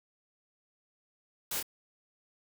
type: noise with echo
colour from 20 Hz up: white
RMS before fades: -35 dBFS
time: 1.51-1.6 s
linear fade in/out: 5 ms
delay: 28 ms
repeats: 1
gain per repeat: -3 dB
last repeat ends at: 1.628 s
effects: none